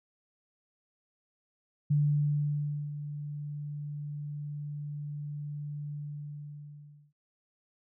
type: tone with ADSR envelope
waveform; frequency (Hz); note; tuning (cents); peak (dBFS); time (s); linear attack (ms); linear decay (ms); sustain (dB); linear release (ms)
sine; 146.83; D3; 0; -22; 1.9-7.13; 11; 1000; -13; 1200
effects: none